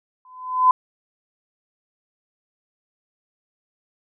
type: tone with exponential growth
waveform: sine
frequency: 1015 Hz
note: B5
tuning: 47 cents sharp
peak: -8 dBFS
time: 0.25-0.71 s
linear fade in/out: 2 ms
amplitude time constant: 100 ms
effects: none